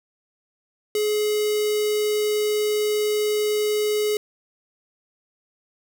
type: tone with notch filter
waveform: square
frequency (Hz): 422.2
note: G#4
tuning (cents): +29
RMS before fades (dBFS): -22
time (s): 0.95-4.17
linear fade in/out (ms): 2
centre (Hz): 1100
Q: 0.61
effects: none